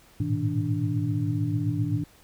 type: tone cluster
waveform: sine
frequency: 104.9 / 112.4 / 120.4 / 159.3 / 292.7 Hz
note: G#2 / A2 / B2 / D#3 / D4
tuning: +18 / +37 / -44 / +41 / -6 cents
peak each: -30 dBFS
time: 0.2-2.04 s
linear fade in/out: 5 ms
effects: pink hiss -56 dBFS RMS until 2.23 s